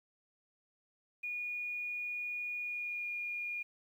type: tone with pitch glide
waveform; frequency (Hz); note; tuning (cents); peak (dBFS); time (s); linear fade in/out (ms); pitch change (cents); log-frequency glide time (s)
sine; 2447 to 2427; D#7 to D#7; -29 to -44; -36; 1.23-3.63; 10; -15; 2.6-3.07
effects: 11-bit